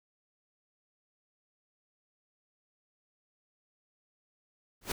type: noise with exponential growth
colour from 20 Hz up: pink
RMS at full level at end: -26 dBFS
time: 4.81-4.92 s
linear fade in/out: 5 ms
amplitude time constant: 22 ms
effects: none